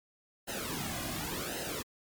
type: noise with flanger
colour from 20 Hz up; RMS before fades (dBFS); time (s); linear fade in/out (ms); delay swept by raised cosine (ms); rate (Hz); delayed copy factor
pink; -37; 0.47-1.83; 20; 0.86 to 2.26; 0.9; -0.85
effects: MP3 96 kbps